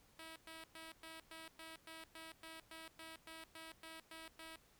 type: tone bursts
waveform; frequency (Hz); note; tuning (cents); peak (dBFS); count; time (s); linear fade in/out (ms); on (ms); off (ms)
5% pulse; 323.2; E4; -34; -40; 16; 0.19-4.56; 2; 170; 110
effects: pink hiss -70 dBFS RMS until 4.79 s